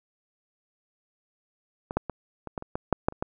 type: clicks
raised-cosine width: 1 ms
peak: -18 / -9 / -17 / -22 / -17 / -24 / -15 / -6 / -7 / -28 / -14 dBFS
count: 11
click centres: 1.909 / 1.97 / 2.097 / 2.473 / 2.578 / 2.624 / 2.755 / 2.927 / 3.085 / 3.124 / 3.225 s
effects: none